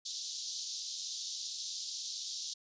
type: band-pass noise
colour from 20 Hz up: white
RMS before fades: -41 dBFS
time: 0.05-2.54 s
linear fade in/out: 10 ms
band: 3600 to 6600 Hz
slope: 48 dB/octave
effects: resampled to 16000 Hz